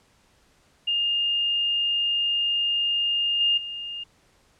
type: tone with level steps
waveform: sine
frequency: 2823 Hz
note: F7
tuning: 18 cents sharp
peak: -21 / -18 / -31 dBFS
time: 0.87-4.04 s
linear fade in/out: 10 ms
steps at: 3.4 / 3.57 s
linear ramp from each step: 10 ms
effects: pink hiss -61 dBFS RMS until 4.59 s + low-pass 9000 Hz 12 dB/octave